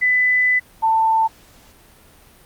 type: tone pair in turn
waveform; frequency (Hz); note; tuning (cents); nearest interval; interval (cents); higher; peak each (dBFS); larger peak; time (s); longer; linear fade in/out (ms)
sine; 2000 / 890.9; B6 / A5; +21 / +21; octave + major second; 1400; first; -13; neither; 0.01-0.6 / 0.82-1.28; first; 20
effects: pink hiss -49 dBFS RMS until 2.45 s + Opus 48 kbps